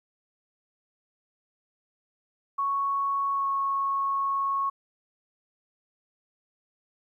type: tone with pitch glide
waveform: sine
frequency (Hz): 1108.7 to 1100.4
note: C#6 to C#6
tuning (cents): 0 to -13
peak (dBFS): -24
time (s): 2.58-4.7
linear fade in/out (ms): 10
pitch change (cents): -13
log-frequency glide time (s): 3.33-3.46
effects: 11-bit